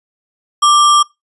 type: tone with sample-and-hold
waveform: sine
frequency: 1178 Hz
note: D6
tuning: 5 cents sharp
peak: -6 dBFS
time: 0.62-1.03 s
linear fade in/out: 10 ms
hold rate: 4410 Hz
effects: noise-tail reverb RT60 0.2 s tail -23 dB re dry + resampled to 24000 Hz